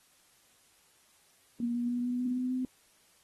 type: tone with pitch steps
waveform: sine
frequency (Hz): 237.6 / 240.5 / 243.4 / 246.4 / 249.4 / 252.5 / 255.5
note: A#3 / B3 / B3 / B3 / B3 / B3 / C4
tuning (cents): +33 / -46 / -25 / -4 / +17 / +39 / -41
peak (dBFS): -29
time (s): 1.6-2.65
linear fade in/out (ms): 2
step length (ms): 150
effects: white hiss -65 dBFS RMS until 3.23 s + AAC 32 kbps